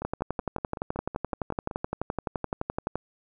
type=two click trains; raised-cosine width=1 ms; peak=-21 / -14 dBFS; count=10 / 35; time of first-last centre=0.02-1.712 / 0.05-2.956 s; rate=5.32 / 11.7 Hz; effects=none